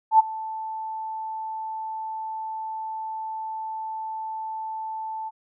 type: tone with ADSR envelope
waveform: sine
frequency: 880 Hz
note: A5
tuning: in tune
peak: -9 dBFS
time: 0.11-5.31 s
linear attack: 82 ms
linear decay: 19 ms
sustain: -20 dB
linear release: 35 ms
effects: none